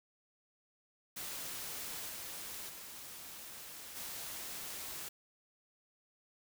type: noise with level steps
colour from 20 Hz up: white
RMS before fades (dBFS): -43 / -45 / -49 / -44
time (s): 1.16-5.09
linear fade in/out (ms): 10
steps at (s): 2.08 / 2.68 / 3.95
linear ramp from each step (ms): 20
effects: none